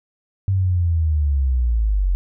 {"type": "linear sweep", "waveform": "sine", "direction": "down", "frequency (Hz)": [98, 43.65], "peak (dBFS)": -15, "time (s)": [0.48, 2.15], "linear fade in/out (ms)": 0, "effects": []}